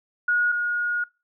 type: tone pair in turn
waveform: sine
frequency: 1447 / 1440 Hz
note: F#6 / F#6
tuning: -39 / -47 cents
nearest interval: unison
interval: 8 cents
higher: first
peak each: -18 / -22 dBFS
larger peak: first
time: 0.28-0.52 / 0.52-1.04 s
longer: second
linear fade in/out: 5 ms
effects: noise-tail reverb RT60 0.3 s tail -24 dB re dry